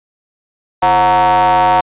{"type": "ring-modulated tone", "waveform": "square", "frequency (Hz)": 97.9, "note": "G2", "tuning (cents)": -2, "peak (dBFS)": -6, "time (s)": [0.82, 1.81], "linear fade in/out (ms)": 10, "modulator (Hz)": 828, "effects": ["resampled to 8000 Hz"]}